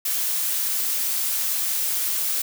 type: noise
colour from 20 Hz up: blue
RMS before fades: -24 dBFS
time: 0.05-2.42 s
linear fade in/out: 5 ms
effects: none